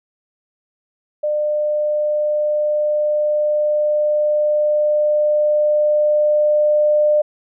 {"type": "tone with level ramp", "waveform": "sine", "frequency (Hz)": 600, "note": "D5", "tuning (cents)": 37, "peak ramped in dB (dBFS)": [-16, -11], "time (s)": [1.23, 7.22], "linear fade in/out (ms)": 10, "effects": []}